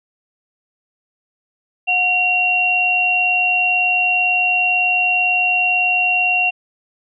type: tone pair together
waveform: sine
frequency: 728 / 2749 Hz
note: F#5 / F7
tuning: -28 / -28 cents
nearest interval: octave + major seventh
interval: 2300 cents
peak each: -21 / -14 dBFS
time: 1.87-6.51 s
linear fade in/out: 20 ms
effects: none